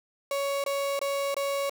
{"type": "tone bursts", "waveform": "35% pulse", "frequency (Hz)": 558, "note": "C#5", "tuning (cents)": 11, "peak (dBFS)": -25, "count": 4, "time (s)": [0.31, 1.696], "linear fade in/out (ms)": 2, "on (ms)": 330, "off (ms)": 22, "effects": []}